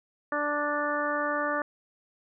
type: harmonic tone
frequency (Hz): 293.7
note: D4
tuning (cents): 0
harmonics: 1 / 2 / 3 / 4 / 5 / 6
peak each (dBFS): -35 / -31 / -37 / -31 / -34 / -34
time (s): 0.32-1.62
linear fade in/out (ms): 2
effects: none